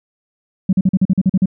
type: tone bursts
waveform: sine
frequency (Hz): 188.3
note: F#3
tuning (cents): +31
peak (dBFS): -8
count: 10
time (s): 0.69-1.458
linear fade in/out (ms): 5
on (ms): 39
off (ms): 42
effects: tanh soft clip ceiling -4 dBFS